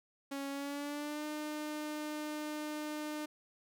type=tone with pitch glide; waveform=sawtooth; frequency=277.2 to 302.3 Hz; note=C#4 to D#4; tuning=0 to -50 cents; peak=-34 dBFS; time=0.31-3.26 s; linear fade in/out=10 ms; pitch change=+150 cents; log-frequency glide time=0.5-1.25 s; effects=none